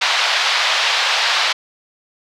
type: band-pass noise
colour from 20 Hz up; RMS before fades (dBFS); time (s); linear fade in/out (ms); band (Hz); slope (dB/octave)
white; -17; 0.01-1.53; 10; 670 to 4400; 24
effects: none